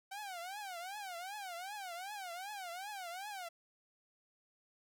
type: tone with vibrato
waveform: sawtooth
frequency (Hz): 758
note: F#5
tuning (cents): +42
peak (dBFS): -39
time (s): 0.11-3.49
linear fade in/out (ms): 10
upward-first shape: triangle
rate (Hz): 2.6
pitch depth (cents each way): 220
effects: none